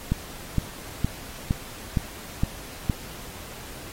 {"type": "click train", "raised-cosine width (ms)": 5, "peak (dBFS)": -9, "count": 7, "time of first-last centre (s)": [0.12, 2.898], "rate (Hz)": 2.16, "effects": ["pink hiss -41 dBFS RMS until 3.92 s", "AAC 48 kbps"]}